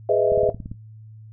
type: chord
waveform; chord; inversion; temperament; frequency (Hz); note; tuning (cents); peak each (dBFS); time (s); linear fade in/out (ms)
sine; E major seventh; first; equal with one note detuned; 415.3 / 500.5 / 622.3 / 659.3; G#4 / B4 / D#5 / E5; 0 / +23 / 0 / 0; -21; 0.09-0.5; 5
type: click train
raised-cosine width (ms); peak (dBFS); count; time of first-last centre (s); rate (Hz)
5; -20; 8; 0.32-0.715; 17.7
effects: noise-tail reverb RT60 0.2 s tail -17 dB re dry + added 109 Hz sine -40 dBFS peak until 1.32 s